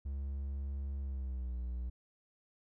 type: tone with pitch glide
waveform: triangle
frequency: 69 to 61.12 Hz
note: C#2 to B1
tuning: -7 to -17 cents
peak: -34 dBFS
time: 0.05-1.9 s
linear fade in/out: 10 ms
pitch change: -210 cents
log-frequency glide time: 0.99-1.55 s
effects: none